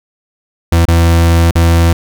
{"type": "tone with dropouts", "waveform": "40% pulse", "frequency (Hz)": 83.9, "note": "E2", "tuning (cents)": 31, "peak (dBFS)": -5, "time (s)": [0.72, 1.93], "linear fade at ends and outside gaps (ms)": 5, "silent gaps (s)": [[0.854, 0.881], [1.511, 1.554]], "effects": []}